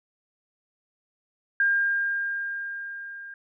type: tone with level ramp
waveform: sine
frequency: 1606 Hz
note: G6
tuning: 41 cents sharp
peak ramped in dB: -18 to -38 dBFS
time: 1.6-3.34 s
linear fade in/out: 2 ms
effects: none